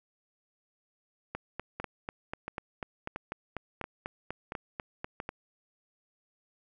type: two click trains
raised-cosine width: 0.5 ms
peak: -20 / -21 dBFS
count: 17 / 6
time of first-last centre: 1.35-5.291 / 1.8-5.201 s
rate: 4.06 / 1.47 Hz
effects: none